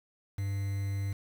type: tone with quantisation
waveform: triangle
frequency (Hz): 99.1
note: G2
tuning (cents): +19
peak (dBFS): -28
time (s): 0.38-1.13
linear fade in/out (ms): 5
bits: 8
effects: none